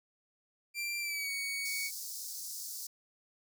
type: tone with pitch glide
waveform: sawtooth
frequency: 2362 to 2237 Hz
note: D7 to C#7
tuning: +9 to +15 cents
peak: -31 dBFS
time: 0.74-1.91 s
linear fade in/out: 50 ms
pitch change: -94 cents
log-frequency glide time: 1-1.31 s
type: high-pass noise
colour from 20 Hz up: pink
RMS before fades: -42 dBFS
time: 1.65-2.87 s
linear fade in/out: 5 ms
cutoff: 4700 Hz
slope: 48 dB/octave
effects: none